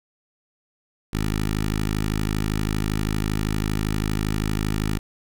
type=tone with notch filter; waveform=10% pulse; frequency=52.6 Hz; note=G#1; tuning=23 cents sharp; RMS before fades=-24 dBFS; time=1.13-4.99 s; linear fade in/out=5 ms; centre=660 Hz; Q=1.1; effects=none